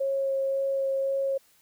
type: tone with vibrato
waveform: sine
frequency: 543 Hz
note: C#5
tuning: 36 cents flat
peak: -24 dBFS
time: 0-1.38 s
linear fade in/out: 10 ms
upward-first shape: sine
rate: 1.9 Hz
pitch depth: 9 cents each way
effects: white hiss -62 dBFS RMS until 1.61 s